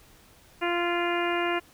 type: harmonic tone with a mistuned harmonic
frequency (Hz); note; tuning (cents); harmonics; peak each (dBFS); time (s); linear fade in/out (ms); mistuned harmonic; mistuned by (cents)
346.8; F4; -12; 1 / 2 / 3 / 4 / 5 / 6 / 7 / 8; -28 / -31 / -33 / -34 / -35 / -36 / -36 / -37; 0.61-1.6; 20; 8; +25
effects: pink hiss -56 dBFS RMS until 1.73 s